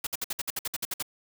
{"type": "noise bursts", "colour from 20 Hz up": "white", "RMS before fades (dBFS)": -31, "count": 12, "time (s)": [0.04, 1.026], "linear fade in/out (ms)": 5, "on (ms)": 29, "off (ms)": 58, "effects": []}